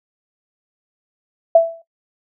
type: tone with exponential decay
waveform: sine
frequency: 663 Hz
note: E5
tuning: 10 cents sharp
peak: -3 dBFS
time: 1.55-1.82 s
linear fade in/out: 5 ms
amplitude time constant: 57 ms
effects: noise-tail reverb RT60 0.1 s tail -17 dB re dry